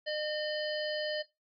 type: harmonic tone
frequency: 608 Hz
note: D#5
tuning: 40 cents flat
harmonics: 1 / 3 / 5 / 7 / 8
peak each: -34 / -39 / -41 / -42 / -43 dBFS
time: 0.06-1.23 s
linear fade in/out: 20 ms
effects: noise-tail reverb RT60 0.2 s tail -17 dB re dry + AAC 64 kbps